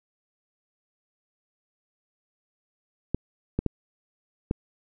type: clicks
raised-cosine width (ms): 3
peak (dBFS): -11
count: 4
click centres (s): 3.146 / 3.59 / 3.663 / 4.511
effects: none